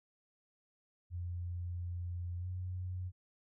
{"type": "tone with pitch glide", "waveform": "sine", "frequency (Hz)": [87.8, 91.16], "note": ["F2", "F#2"], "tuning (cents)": [10, -25], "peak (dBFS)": -37, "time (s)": [1.1, 3.12], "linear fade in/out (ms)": 50, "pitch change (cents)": 65, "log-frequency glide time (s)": [2.39, 2.46], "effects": []}